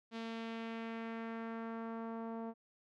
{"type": "tone with low-pass filter sweep", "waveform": "sawtooth", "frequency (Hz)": 227.2, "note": "A#3", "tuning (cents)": -44, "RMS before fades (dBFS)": -43, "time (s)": [0.11, 2.54], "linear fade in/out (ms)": 50, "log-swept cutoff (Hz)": [4000, 850], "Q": 1.4, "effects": []}